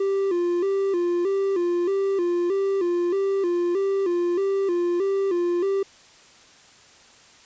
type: tone with vibrato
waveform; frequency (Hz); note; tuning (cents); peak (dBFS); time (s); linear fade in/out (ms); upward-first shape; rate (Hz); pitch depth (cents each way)
triangle; 370; F#4; 0; -18; 0-5.83; 5; square; 1.6; 100
effects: white hiss -51 dBFS RMS until 7.45 s + resampled to 16000 Hz